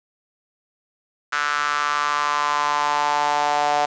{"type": "tone with high-pass filter sweep", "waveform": "sawtooth", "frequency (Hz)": 146.83, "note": "D3", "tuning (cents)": 0, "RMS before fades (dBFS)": -21, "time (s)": [1.32, 3.86], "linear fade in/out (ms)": 10, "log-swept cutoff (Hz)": [1400, 730], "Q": 4.5, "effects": ["resampled to 16000 Hz", "7-bit"]}